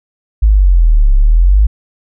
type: exponential two-way sweep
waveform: sine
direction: down then up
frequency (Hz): 54.8 to 33.48 to 54.8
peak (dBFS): -4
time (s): 0.42-1.67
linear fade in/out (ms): 10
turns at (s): 1.14
effects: none